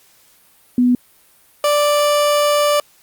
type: tone pair in turn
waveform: sine / 30% pulse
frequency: 246.9 / 587.2 Hz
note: B3 / D5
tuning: 0 / 0 cents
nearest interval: octave + minor third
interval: 1500 cents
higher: second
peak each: -10 dBFS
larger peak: neither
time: 0.78-0.95 / 1.64-2.8 s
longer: second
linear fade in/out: 2 ms
effects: white hiss -52 dBFS RMS until 3.02 s + Opus 48 kbps